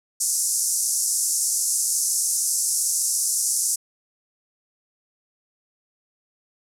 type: band-pass noise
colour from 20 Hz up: white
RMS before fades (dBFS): -23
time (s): 0.2-3.76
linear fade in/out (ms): 10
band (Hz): 5500 to 11000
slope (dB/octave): 48
effects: none